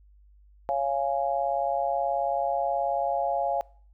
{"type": "chord", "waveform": "sine", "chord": "Db major", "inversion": "none", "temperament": "just", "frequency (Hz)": [554.4, 693, 831.5], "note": ["Db5", "F5", "Ab5"], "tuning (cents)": [0, -14, 2], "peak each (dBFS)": [-29, -27, -29], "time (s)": [0.69, 3.61], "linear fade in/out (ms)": 0, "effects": ["noise-tail reverb RT60 0.5 s tail -23 dB re dry", "added 50 Hz sine -53 dBFS peak until 3.93 s"]}